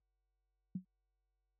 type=tone with exponential decay; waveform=sine; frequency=185 Hz; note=F#3; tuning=in tune; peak=-33 dBFS; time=0.75-0.85 s; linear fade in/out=5 ms; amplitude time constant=21 ms; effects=added 50 Hz sine -70 dBFS peak until 1.59 s + high-pass 100 Hz 12 dB/octave